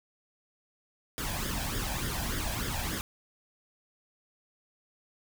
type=noise with flanger; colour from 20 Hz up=pink; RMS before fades=-33 dBFS; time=1.18-3.01 s; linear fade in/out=0 ms; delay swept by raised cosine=0.58 to 1.25 ms; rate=3.4 Hz; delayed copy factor=+0.65; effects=none